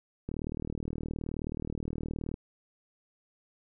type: click train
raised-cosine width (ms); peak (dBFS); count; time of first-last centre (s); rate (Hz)
3; -22; 81; 0.29-2.341; 39
effects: none